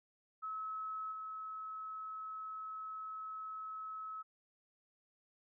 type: tone with level steps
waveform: sine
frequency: 1291 Hz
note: E6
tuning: 37 cents flat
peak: -39 / -42 dBFS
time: 0.42-4.23 s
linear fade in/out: 20 ms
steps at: 1.11 s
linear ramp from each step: 20 ms
effects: none